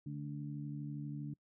harmonic tone, 72.5 Hz, D2, 22 cents flat, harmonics 2 / 3 / 4, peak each -41 / -48 / -46 dBFS, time 0.06-1.34 s, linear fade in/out 5 ms, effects noise-tail reverb RT60 0.1 s tail -26 dB re dry

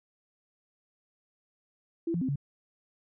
sine tone with pitch steps, 334 / 171.3 / 261.3 / 141.1 Hz, E4 / F3 / C4 / C#3, +23 / -33 / -2 / +31 cents, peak -27 dBFS, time 2.07-2.358 s, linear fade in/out 5 ms, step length 72 ms, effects none

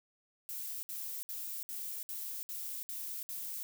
violet noise bursts, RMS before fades -41 dBFS, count 8, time 0.49-3.63 s, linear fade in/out 0 ms, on 340 ms, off 60 ms, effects none

